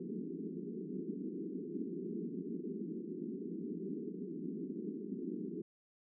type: band-pass noise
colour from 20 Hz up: pink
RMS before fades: -42 dBFS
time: 0-5.62 s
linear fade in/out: 5 ms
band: 170 to 420 Hz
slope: 96 dB/octave
effects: none